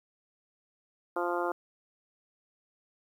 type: harmonic tone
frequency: 174.61 Hz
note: F3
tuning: in tune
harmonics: 2 / 3 / 4 / 5 / 6 / 7 / 8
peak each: -33 / -35 / -36 / -37 / -38 / -38 / -39 dBFS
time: 1.16-1.52 s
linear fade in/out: 5 ms
effects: 10-bit